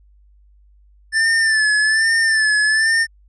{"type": "tone with vibrato", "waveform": "square", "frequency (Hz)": 1759, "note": "A6", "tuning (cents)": -1, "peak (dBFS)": -14, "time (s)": [1.12, 3.07], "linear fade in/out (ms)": 50, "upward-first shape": "sine", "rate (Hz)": 1.2, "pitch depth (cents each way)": 56, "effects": ["added 50 Hz sine -48 dBFS peak until 3.28 s", "resampled to 22050 Hz"]}